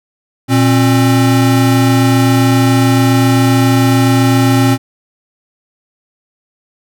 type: tone pair together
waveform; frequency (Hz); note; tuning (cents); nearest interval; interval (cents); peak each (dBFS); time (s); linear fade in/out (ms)
square; 118.8 / 268.1; A#2 / C4; +33 / +42; octave + major second; 1409; -11; 0.48-4.78; 50
effects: none